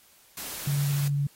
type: noise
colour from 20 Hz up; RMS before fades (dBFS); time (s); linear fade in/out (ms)
white; -37; 0.37-1.08; 2
type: tone with vibrato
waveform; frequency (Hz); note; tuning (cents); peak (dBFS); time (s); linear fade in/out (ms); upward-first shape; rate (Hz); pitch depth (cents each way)
sine; 142.3; C#3; +46; -23; 0.67-1.27; 5; triangle; 14; 11
effects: white hiss -58 dBFS RMS until 1.35 s + AAC 48 kbps